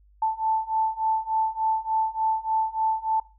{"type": "beating tone pair", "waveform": "sine", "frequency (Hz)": [880, 883.4], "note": ["A5", "A5"], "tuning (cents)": [0, 7], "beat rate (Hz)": 3.4, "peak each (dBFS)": [-26, -25], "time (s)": [0.22, 3.2], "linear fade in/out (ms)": 5, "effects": ["noise-tail reverb RT60 0.3 s tail -18 dB re dry", "added 50 Hz sine -54 dBFS peak until 3.38 s"]}